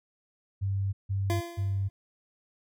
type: tone bursts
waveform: sine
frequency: 98 Hz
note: G2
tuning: in tune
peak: -26 dBFS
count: 3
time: 0.61-1.89 s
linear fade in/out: 20 ms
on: 320 ms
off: 160 ms
type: tone with exponential decay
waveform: 25% pulse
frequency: 342.4 Hz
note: F4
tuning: 34 cents flat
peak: -23 dBFS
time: 1.3-1.9 s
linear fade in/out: 0 ms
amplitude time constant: 130 ms
effects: none